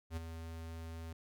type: tone with ADSR envelope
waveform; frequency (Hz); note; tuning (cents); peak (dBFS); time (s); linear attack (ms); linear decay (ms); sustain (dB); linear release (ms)
square; 82; E2; -9; -36; 0.1-1.13; 67; 17; -8; 5
effects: none